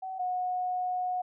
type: tone pair in turn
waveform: sine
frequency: 756 / 729.4 Hz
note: F#5 / F#5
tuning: +37 / -25 cents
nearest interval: minor second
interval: 62 cents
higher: first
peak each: -34 / -28 dBFS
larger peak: second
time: 0.02-0.19 / 0.19-1.22 s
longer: second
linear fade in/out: 10 ms
effects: none